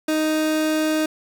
30% pulse tone, 311.1 Hz, D#4, in tune, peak -16 dBFS, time 0.08-1.06 s, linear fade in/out 5 ms, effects 8-bit

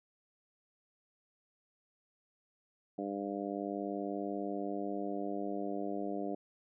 harmonic tone, 100.2 Hz, G2, 38 cents sharp, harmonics 2 / 3 / 4 / 5 / 6 / 7, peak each -42 / -39 / -42 / -45 / -44 / -43 dBFS, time 2.98-6.35 s, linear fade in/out 5 ms, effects none

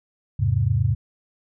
sine chord, E augmented, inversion none, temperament equal with one note detuned, 82.41 / 103.83 / 131.95 Hz, E2 / G#2 / B#2, 0 / 0 / +15 cents, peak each -25 / -20 / -22 dBFS, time 0.39-0.95 s, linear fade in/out 10 ms, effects none

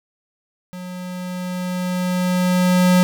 square tone with level ramp, 181.2 Hz, F#3, 36 cents flat, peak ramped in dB -31 to -11 dBFS, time 0.73-3.03 s, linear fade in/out 0 ms, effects none

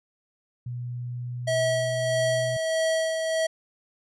sine tone with pitch glide, 122.2 to 123.69 Hz, B2 to B2, -18 to +3 cents, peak -30 dBFS, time 0.66-2.57 s, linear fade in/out 5 ms, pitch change +21 cents, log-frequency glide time 0.99-2.25 s
square tone with tremolo, 645 Hz, E5, 38 cents flat, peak -22 dBFS, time 1.47-3.47 s, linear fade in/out 10 ms, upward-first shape sine, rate 1.6 Hz, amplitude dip 40%
effects resampled to 24000 Hz

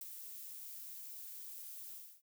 violet noise with ADSR envelope, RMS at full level -44 dBFS, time 0.01-2.22 s, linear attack 3 ms, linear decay 26 ms, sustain -5 dB, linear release 290 ms, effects none

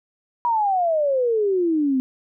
sine exponential sweep, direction down, 974 to 253.9 Hz, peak -17 dBFS, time 0.45-2 s, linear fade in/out 0 ms, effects none

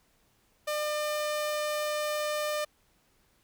sawtooth tone, 601 Hz, D5, 40 cents sharp, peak -25 dBFS, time 0.67-2.65 s, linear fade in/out 10 ms, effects pink hiss -68 dBFS RMS until 3.43 s

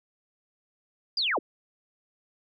sine linear sweep, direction down, 5000 to 214.6 Hz, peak -24 dBFS, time 1.17-1.39 s, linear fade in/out 5 ms, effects none

